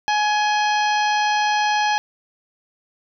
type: harmonic tone with a mistuned harmonic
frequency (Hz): 841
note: G#5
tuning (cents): +22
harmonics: 1 / 2 / 3 / 4 / 5 / 6 / 7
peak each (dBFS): -18 / -24 / -28 / -30 / -32 / -34 / -35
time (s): 0.08-1.98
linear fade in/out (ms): 0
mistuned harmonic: 4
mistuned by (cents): -71
effects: none